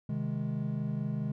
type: chord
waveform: triangle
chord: Ab major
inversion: first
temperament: equal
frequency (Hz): 130.81 / 155.56 / 207.7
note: C3 / Eb3 / Ab3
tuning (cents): 0 / 0 / 0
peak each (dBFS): -33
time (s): 0.09-1.32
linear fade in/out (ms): 5
effects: none